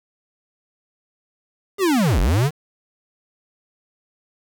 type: linear two-way sweep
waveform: square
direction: down then up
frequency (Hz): 415.3 to 38.85 to 159.4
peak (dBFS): -16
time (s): 1.78-2.51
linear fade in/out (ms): 50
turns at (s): 2.2
effects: 7-bit